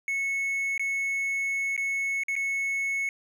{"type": "tone with dropouts", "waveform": "triangle", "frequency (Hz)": 2200, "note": "C#7", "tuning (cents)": -14, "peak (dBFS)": -24, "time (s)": [0.08, 3.09], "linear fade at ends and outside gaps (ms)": 1, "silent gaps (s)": [[0.778, 0.795], [1.765, 1.777], [2.235, 2.283], [2.355, 2.363]], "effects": []}